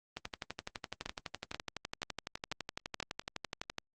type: two click trains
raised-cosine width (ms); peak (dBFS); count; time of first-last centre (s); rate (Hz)
0.2; -20 / -19; 44 / 5; 0.17-3.783 / 1.06-3.002; 11.9 / 2.06
effects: Opus 24 kbps